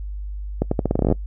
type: accelerating click train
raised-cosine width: 2 ms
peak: -5 dBFS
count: 14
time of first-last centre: 0.62-1.124 s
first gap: 94 ms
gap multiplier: 0.83
effects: noise-tail reverb RT60 0.1 s tail -24 dB re dry + added 50 Hz sine -27 dBFS peak until 1.26 s